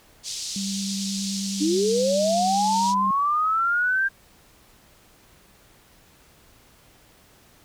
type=band-pass noise; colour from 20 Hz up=pink; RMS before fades=-32 dBFS; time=0.23-2.95 s; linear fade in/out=50 ms; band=4100 to 7300 Hz; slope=24 dB/octave
type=tone with vibrato; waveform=sine; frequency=196 Hz; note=G3; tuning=in tune; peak=-27 dBFS; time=0.56-3.11 s; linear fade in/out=2 ms; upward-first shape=square; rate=9.4 Hz; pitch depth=9 cents each way
type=linear sweep; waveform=sine; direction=up; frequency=287.3 to 1600 Hz; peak=-19 dBFS; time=1.6-4.09 s; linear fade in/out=20 ms
effects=pink hiss -55 dBFS RMS until 7.64 s